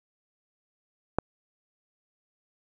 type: click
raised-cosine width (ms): 1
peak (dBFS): -9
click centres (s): 1.186
effects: none